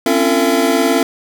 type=tone cluster; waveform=square; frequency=261.2 / 280 / 340.9 / 450.8 / 675 Hz; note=C4 / C#4 / F4 / A4 / E5; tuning=-3 / +18 / -42 / +42 / +41 cents; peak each=-19 dBFS; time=0.06-1.03 s; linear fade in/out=2 ms; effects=none